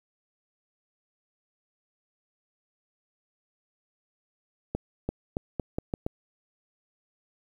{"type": "accelerating click train", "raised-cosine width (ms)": 2, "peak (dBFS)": -15, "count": 7, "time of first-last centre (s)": [4.75, 6.065], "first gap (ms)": 340, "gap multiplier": 0.82, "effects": ["9-bit"]}